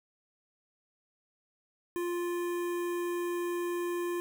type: tone with notch filter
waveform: square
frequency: 349.2 Hz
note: F4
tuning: in tune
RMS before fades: -33 dBFS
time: 1.96-4.2 s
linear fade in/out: 0 ms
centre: 4500 Hz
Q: 0.83
effects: none